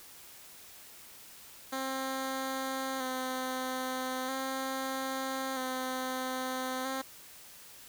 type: tone with vibrato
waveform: 10% pulse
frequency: 261.6 Hz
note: C4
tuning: in tune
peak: -25 dBFS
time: 1.72-7.02 s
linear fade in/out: 10 ms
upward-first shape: square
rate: 0.39 Hz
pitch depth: 24 cents each way
effects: white hiss -52 dBFS RMS until 7.88 s